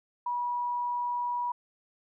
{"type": "tone", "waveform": "sine", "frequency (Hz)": 970, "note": "B5", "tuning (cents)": -31, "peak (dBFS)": -28, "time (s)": [0.26, 1.52], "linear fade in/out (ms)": 5, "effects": []}